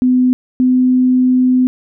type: tone pair in turn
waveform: sine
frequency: 252.6 / 253.9 Hz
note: B3 / B3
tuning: +39 / +48 cents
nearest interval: unison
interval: 9 cents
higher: second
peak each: -8 dBFS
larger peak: neither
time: 0.02-0.33 / 0.6-1.67 s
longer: second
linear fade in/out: 0 ms
effects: none